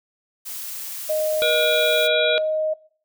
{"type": "noise", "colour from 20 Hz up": "blue", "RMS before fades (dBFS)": -32, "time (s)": [0.45, 2.08], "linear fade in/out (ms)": 20}
{"type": "tone with pitch glide", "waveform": "sine", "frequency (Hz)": [619, 623.7], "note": ["D#5", "D#5"], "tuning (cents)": [-9, 4], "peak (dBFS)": -19, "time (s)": [1.09, 2.74], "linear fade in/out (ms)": 10, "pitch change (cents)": 13, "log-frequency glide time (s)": [1.2, 2.47]}
{"type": "harmonic tone", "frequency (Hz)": 480, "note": "B4", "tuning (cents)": -49, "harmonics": [1, 3, 5, 7, 8], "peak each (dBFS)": [-25, -25, -25, -25, -25], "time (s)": [1.42, 2.38], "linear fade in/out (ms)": 0}
{"effects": ["noise-tail reverb RT60 0.5 s tail -21 dB re dry"]}